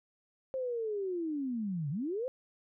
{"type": "linear two-way sweep", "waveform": "sine", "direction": "down then up", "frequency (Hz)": [533, 134.3, 533], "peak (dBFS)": -32, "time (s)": [0.54, 2.28], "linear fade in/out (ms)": 0, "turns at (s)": 1.9, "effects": []}